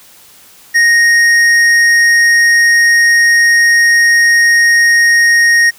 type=tone with hard clipping; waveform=sine; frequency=1864.7 Hz; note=A#6; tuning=in tune; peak=-7 dBFS; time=0.74-5.71 s; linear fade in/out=20 ms; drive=9 dB; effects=white hiss -41 dBFS RMS until 5.78 s